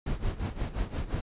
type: noise with tremolo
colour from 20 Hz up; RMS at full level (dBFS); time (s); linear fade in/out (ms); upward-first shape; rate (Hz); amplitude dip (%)
brown; -29; 0.06-1.21; 5; sine; 5.7; 80
effects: resampled to 8000 Hz